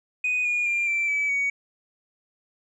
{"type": "tone with pitch steps", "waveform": "sine", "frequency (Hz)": [2489, 2439, 2390, 2343, 2296, 2250], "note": ["D#7", "D#7", "D7", "D7", "D7", "C#7"], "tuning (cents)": [0, -35, 30, -5, -40, 25], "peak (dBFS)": -20, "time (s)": [0.24, 1.5], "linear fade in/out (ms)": 5, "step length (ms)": 210, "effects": ["tanh soft clip ceiling -19 dBFS"]}